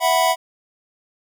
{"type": "chord", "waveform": "square", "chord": "E suspended second", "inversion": "none", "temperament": "equal", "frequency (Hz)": [659.3, 740, 987.8], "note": ["E5", "F#5", "B5"], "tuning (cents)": [0, 0, 0], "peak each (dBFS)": -20, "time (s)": [0, 0.36], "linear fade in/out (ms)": 50, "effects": []}